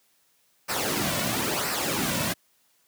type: noise with flanger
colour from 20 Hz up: pink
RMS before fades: -27 dBFS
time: 0.68-2.34 s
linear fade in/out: 20 ms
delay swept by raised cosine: 0.29 to 2.49 ms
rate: 0.99 Hz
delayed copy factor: -0.65
effects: white hiss -66 dBFS RMS until 2.87 s + high-pass 100 Hz 12 dB/octave